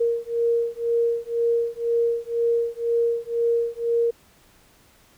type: beating tone pair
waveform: sine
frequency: 466.2 / 468.2 Hz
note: A#4 / A#4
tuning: 0 / +8 cents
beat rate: 2 Hz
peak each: -23 dBFS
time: 0-4.11 s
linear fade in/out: 10 ms
effects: pink hiss -56 dBFS RMS until 5.17 s